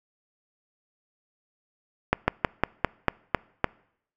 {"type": "slowing click train", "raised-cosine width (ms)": 0.5, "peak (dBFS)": -4, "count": 8, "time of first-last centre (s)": [2.13, 3.643], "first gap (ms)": 150, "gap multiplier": 1.12, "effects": ["noise-tail reverb RT60 0.7 s tail -25 dB re dry"]}